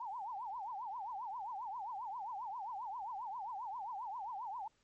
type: tone with vibrato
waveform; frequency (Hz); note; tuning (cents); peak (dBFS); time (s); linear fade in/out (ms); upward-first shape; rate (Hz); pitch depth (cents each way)
sine; 880; A5; 0; -40; 0-4.68; 5; triangle; 7.5; 280
effects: pink hiss -75 dBFS RMS until 4.83 s + MP3 32 kbps